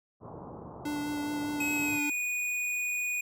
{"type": "low-pass noise", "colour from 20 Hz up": "pink", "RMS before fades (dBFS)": -42, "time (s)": [0.2, 2.01], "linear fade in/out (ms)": 50, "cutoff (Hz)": 1100, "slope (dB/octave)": 48}
{"type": "tone with vibrato", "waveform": "square", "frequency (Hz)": 293.7, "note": "D4", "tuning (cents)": 0, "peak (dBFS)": -32, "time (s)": [0.85, 2.1], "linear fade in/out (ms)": 5, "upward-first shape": "sine", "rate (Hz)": 4.9, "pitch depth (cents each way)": 11}
{"type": "tone with pitch glide", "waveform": "square", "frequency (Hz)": [2558, 2467], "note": ["D#7", "D#7"], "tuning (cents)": [47, -15], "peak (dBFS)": -30, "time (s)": [1.6, 3.21], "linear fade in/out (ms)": 5, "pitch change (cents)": -62, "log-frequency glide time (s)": [1.84, 2]}
{"effects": ["high-pass 100 Hz 12 dB/octave"]}